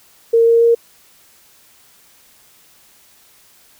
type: tone with pitch steps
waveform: sine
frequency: 460 / 462.9 / 465.9 Hz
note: A#4 / A#4 / A#4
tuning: -23 / -12 / -1 cents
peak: -8 dBFS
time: 0.33-0.75 s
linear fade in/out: 10 ms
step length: 140 ms
effects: white hiss -50 dBFS RMS until 3.79 s